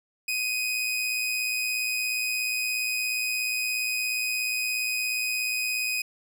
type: tone with amplitude modulation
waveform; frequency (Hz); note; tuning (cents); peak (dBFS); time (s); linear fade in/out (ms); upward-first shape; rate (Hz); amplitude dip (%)
sawtooth; 2502; D#7; +9; -21; 0.28-6.02; 5; sine; 117; 35
effects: none